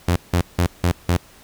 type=tone bursts; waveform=sawtooth; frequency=87.5 Hz; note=F2; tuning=4 cents sharp; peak=-11 dBFS; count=5; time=0.08-1.17 s; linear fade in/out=5 ms; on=82 ms; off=170 ms; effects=pink hiss -48 dBFS RMS until 1.43 s